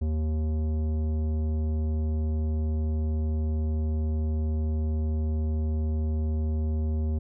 triangle tone with tanh clipping, 77.78 Hz, D#2, in tune, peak -26 dBFS, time 0.01-7.19 s, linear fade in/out 10 ms, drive 17 dB, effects none

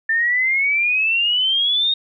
sine exponential sweep, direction up, 1783 to 3729 Hz, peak -15 dBFS, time 0.09-1.94 s, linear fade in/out 5 ms, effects none

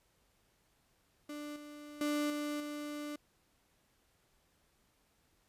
35% pulse tone with level steps, 295.4 Hz, D4, 10 cents sharp, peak -40 / -46 / -30 / -34 / -38 dBFS, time 1.29-3.16 s, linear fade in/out 5 ms, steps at 1.56 / 2.01 / 2.3 / 2.6 s, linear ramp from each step 2 ms, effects pink hiss -73 dBFS RMS until 5.48 s + resampled to 32000 Hz

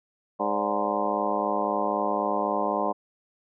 harmonic tone with a mistuned harmonic, 103.83 Hz, G#2, in tune, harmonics 2 / 3 / 4 / 5 / 6 / 7 / 8 / 9 / 10, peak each -34 / -34 / -34 / -33 / -30 / -31 / -33 / -32 / -31 dBFS, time 0.39-2.93 s, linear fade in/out 20 ms, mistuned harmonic 6, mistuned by -100 cents, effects none

